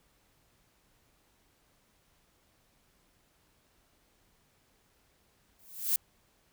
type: noise with exponential growth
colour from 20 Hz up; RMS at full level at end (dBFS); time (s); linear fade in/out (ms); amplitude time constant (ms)
violet; -24; 5.59-5.96; 2; 80
effects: pink hiss -69 dBFS RMS until 6.52 s